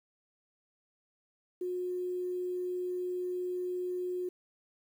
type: tone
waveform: sine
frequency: 361.5 Hz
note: F#4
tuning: 40 cents flat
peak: -32 dBFS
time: 1.61-4.29 s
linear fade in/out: 5 ms
effects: 10-bit

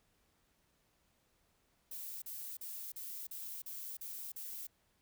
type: noise bursts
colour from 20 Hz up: violet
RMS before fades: -45 dBFS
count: 8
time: 1.91-4.67 s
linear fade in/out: 5 ms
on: 310 ms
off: 40 ms
effects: pink hiss -75 dBFS RMS until 5.01 s

